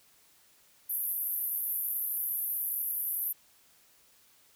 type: band-pass noise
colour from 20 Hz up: white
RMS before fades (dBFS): -33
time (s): 0.89-3.33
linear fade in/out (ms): 10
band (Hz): 11000 to 14000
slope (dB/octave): 96
effects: white hiss -63 dBFS RMS until 4.55 s